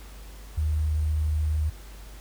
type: tone with sample-and-hold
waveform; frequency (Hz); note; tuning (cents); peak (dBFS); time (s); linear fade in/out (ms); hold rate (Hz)
sine; 77; D#2; -17; -22; 0.57-1.7; 10; 8820
effects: added 50 Hz sine -41 dBFS peak until 2.2 s + pink hiss -50 dBFS RMS until 2.2 s